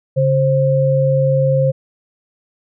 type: tone pair together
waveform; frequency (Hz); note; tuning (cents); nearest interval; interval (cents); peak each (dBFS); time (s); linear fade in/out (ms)
sine; 140 / 528.6; C#3 / C5; +18 / +18; octave + major seventh; 2300; -14; 0.16-1.72; 20
effects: none